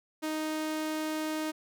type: tone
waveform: sawtooth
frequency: 311.1 Hz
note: D#4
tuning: in tune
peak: -27 dBFS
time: 0.22-1.52 s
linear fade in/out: 20 ms
effects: none